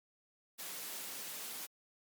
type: high-pass noise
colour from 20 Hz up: white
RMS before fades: -44 dBFS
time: 0.58-1.67 s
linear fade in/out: 20 ms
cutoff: 160 Hz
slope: 24 dB/octave
effects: MP3 96 kbps